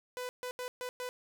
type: tone bursts at uneven times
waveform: sawtooth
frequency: 498.9 Hz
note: B4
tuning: 17 cents sharp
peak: -33 dBFS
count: 5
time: 0.17-0.29 / 0.43-0.51 / 0.59-0.68 / 0.81-0.89 / 1-1.09 s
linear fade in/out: 0 ms
effects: none